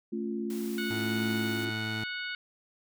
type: chord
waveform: sine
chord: A augmented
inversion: none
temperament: equal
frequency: 220 / 277.2 / 349.2 Hz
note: A3 / C#4 / E#4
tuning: 0 / 0 / 0 cents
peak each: -33 / -39 / -35 dBFS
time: 0.12-1.7 s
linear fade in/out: 10 ms
type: noise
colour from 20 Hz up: white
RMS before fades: -47 dBFS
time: 0.5-1.65 s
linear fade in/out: 2 ms
type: harmonic tone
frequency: 735 Hz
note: F#5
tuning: 12 cents flat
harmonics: 2 / 3 / 4 / 5 / 6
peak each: -36 / -40 / -42 / -44 / -46 dBFS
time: 0.78-2.35 s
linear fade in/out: 2 ms
type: tone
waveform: 20% pulse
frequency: 109.4 Hz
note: A2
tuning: 9 cents flat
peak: -29 dBFS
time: 0.9-2.04 s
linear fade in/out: 5 ms
effects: none